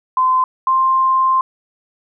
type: tone pair in turn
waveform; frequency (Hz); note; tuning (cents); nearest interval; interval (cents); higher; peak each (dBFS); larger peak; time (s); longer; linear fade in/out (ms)
sine; 1030 / 1049.8; C6 / C6; -28 / +5; unison; 33; second; -11; neither; 0.17-0.44 / 0.67-1.41; second; 2
effects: none